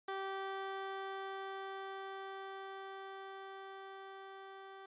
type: tone with level ramp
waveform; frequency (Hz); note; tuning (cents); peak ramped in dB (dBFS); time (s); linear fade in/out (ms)
15% pulse; 387.7; G4; -19; -32 to -44; 0.08-4.86; 5
effects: resampled to 8000 Hz